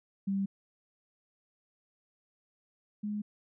sine tone pair in turn, 196 / 208.7 Hz, G3 / G#3, 0 / +9 cents, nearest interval minor second, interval 109 cents, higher second, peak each -28 / -32 dBFS, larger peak first, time 0.27-0.46 / 3.03-3.22 s, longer neither, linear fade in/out 10 ms, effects none

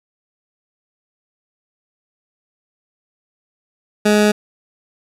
20% pulse tone, 209.7 Hz, G#3, 17 cents sharp, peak -6 dBFS, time 4.05-4.32 s, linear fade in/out 10 ms, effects low-pass 11000 Hz 12 dB/octave + 8-bit

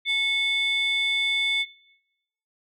sine tone pair together, 2200 / 3521 Hz, C#7 / A7, -14 / 0 cents, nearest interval minor sixth, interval 814 cents, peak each -22 dBFS, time 0.05-1.66 s, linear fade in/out 50 ms, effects noise-tail reverb RT60 0.9 s tail -23 dB re dry + tanh soft clip ceiling -17 dBFS

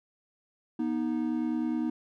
triangle tone pair together, 242.4 / 312.2 Hz, B3 / D#4, -32 / +6 cents, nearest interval major third, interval 438 cents, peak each -28 dBFS, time 0.79-1.9 s, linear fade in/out 5 ms, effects none

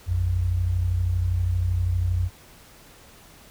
sine tone pair together, 57.21 / 89.8 Hz, A#1 / F2, -32 / +49 cents, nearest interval minor sixth, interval 781 cents, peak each -27 / -21 dBFS, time 0.06-2.3 s, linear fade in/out 50 ms, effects pink hiss -50 dBFS RMS until 3.5 s

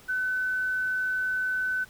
sine tone with quantisation, 1511 Hz, F#6, 36 cents sharp, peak -25 dBFS, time 0.08-1.85 s, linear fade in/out 20 ms, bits 9, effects pink hiss -53 dBFS RMS until 1.89 s

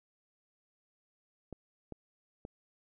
clicks, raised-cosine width 2 ms, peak -29 dBFS, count 3, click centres 1.527 / 1.923 / 2.451 s, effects none

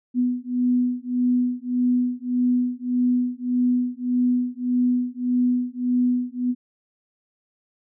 sine beating tone pair, 246.9 / 248.6 Hz, B3 / B3, 0 / +12 cents, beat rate 1.7 Hz, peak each -22 dBFS, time 0.14-6.55 s, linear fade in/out 50 ms, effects none

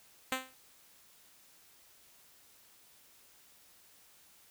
5% pulse tone with exponential decay, 260 Hz, C4, 11 cents flat, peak -17 dBFS, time 0.32-0.55 s, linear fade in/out 1 ms, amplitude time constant 48 ms, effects white hiss -62 dBFS RMS until 4.5 s

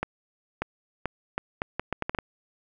accelerating click train, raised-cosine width 0.5 ms, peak -12 dBFS, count 11, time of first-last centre 0.03-2.187 s, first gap 590 ms, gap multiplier 0.74, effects none

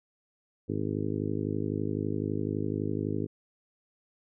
harmonic tone, 51.91 Hz, G#1, in tune, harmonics 2 / 3 / 4 / 5 / 6 / 7 / 8 / 9, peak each -35 / -36 / -39 / -35 / -35 / -39 / -37 / -43 dBFS, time 0.68-3.27 s, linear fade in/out 20 ms, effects none

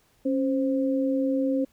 sine tone pair together, 272.9 / 523.3 Hz, C#4 / C5, -27 / 0 cents, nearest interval major seventh, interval 1127 cents, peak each -23 / -27 dBFS, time 0.25-1.65 s, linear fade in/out 10 ms, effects pink hiss -64 dBFS RMS until 1.72 s

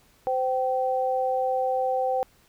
sine tone pair together, 515.9 / 773 Hz, C5 / G5, -24 / -24 cents, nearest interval perfect fifth, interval 700 cents, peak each -25 dBFS, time 0.27-2.23 s, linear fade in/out 0 ms, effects pink hiss -60 dBFS RMS until 2.48 s

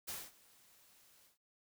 white noise with ADSR envelope, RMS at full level -42 dBFS, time 0.07-1.38 s, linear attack 19 ms, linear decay 220 ms, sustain -24 dB, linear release 130 ms, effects none

